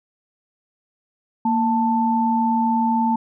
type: tone pair together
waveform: sine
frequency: 231.8 / 884 Hz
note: A#3 / A5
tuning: -10 / +8 cents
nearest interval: octave + major seventh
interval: 2318 cents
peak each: -19 dBFS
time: 1.45-3.16 s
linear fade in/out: 5 ms
effects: none